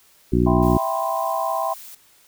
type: harmonic tone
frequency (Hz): 60.5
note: B1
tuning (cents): -35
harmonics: 1 / 2 / 3 / 4 / 5 / 6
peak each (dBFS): -22 / -22 / -22 / -22 / -22 / -22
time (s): 0.32-0.78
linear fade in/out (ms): 10
type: chord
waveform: sine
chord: C major seventh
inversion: first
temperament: equal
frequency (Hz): 659.3 / 784 / 987.8 / 1046.5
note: E5 / G5 / B5 / C6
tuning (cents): 0 / 0 / 0 / 0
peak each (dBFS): -25 / -26 / -28 / -26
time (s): 0.46-1.74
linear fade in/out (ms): 10
type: noise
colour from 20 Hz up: blue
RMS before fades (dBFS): -40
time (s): 0.62-1.95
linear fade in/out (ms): 5
effects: white hiss -55 dBFS RMS until 2.27 s